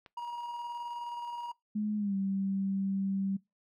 click, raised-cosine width 0.3 ms, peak -34 dBFS, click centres 0.062 s
triangle tone with tremolo, 953 Hz, A#5, 38 cents sharp, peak -33 dBFS, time 0.17-1.52 s, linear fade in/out 5 ms, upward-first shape square, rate 19 Hz, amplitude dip 25%
sine tone with pitch glide, 211 to 194.61 Hz, G#3 to G3, +28 to -12 cents, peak -29 dBFS, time 1.75-3.37 s, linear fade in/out 10 ms, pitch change -140 cents, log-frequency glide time 1.97-2.15 s
effects noise-tail reverb RT60 0.2 s tail -23 dB re dry

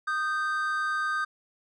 triangle tone pair together, 1232.8 / 1561 Hz, D#6 / G6, -16 / -8 cents, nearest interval major third, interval 408 cents, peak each -27 dBFS, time 0.07-1.25 s, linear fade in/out 10 ms, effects resampled to 24000 Hz

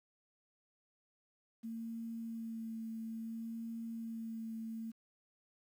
sine tone with vibrato, 226.4 Hz, A3, 50 cents sharp, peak -40 dBFS, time 1.63-4.92 s, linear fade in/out 20 ms, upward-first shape sine, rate 0.59 Hz, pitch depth 17 cents each way, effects 11-bit

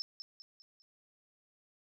sine tone with echo, 5274 Hz, E8, in tune, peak -34 dBFS, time 0-0.02 s, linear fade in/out 0 ms, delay 200 ms, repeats 4, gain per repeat -7 dB, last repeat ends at 0.82 s, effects none

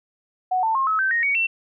sine tone with pitch steps, 740 / 890.2 / 1071 / 1288.4 / 1550 / 1864.7 / 2243 / 2699 Hz, F#5 / A5 / C6 / E6 / G6 / A#6 / C#7 / E7, 0 / +20 / +40 / -40 / -20 / 0 / +20 / +40 cents, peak -18 dBFS, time 0.51-1.47 s, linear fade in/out 10 ms, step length 120 ms, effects none

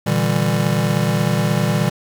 square chord, E half-diminished seventh, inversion second, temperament just, 118.67 / 148.33 / 164.81 / 197.78 Hz, Bb2 / D3 / E3 / G3, +31 / +18 / 0 / +16 cents, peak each -22 dBFS, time 0.06-1.9 s, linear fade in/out 10 ms, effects 8-bit

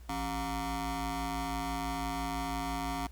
20% pulse ring-modulated tone, 220 Hz, A3, in tune, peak -25 dBFS, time 0.09-3.07 s, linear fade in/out 5 ms, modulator 494 Hz, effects added 60 Hz sine -47 dBFS peak until 3.11 s + pink hiss -62 dBFS RMS until 3.11 s

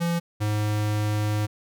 square tone pair in turn, 170.4 / 105.56 Hz, F3 / G#2, -42 / +29 cents, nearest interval minor sixth, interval 829 cents, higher first, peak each -23 dBFS, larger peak neither, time 0-0.2 / 0.4-1.47 s, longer second, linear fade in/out 20 ms, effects none

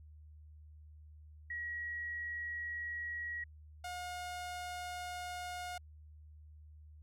sine / sawtooth tone pair in turn, 1909 / 717.3 Hz, A#6 / F5, +41 / +46 cents, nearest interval octave + perfect fourth, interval 1695 cents, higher first, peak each -38 / -37 dBFS, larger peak second, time 1.5-3.44 / 3.84-5.78 s, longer neither, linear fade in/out 5 ms, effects added 76 Hz sine -53 dBFS peak until 7.02 s + low-pass 12000 Hz 12 dB/octave

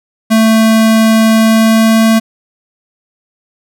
square tone with pitch glide, 222 to 223.3 Hz, A3 to A3, +16 to +26 cents, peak -6 dBFS, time 0.3-2.2 s, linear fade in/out 20 ms, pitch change +10 cents, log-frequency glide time 1.32-2.06 s, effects none

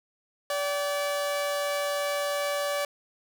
sawtooth tone pair together, 576.8 / 770 Hz, D5 / G5, -31 / -31 cents, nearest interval perfect fourth, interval 500 cents, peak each -23 / -34 dBFS, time 0.5-2.85 s, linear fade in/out 2 ms, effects none

